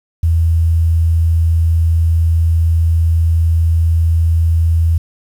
sine tone, 82.41 Hz, E2, in tune, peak -9 dBFS, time 0.23-4.98 s, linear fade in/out 5 ms, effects 7-bit

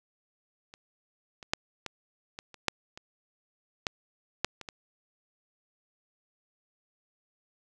clicks, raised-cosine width 0.2 ms, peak -30 / -27 / -8 / -18 / -22 / -30 / -7 / -26 / -11 / -8 / -24 / -22 dBFS, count 12, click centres 0.739 / 1.428 / 1.535 / 1.863 / 2.389 / 2.543 / 2.683 / 2.975 / 3.868 / 4.446 / 4.613 / 4.688 s, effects none

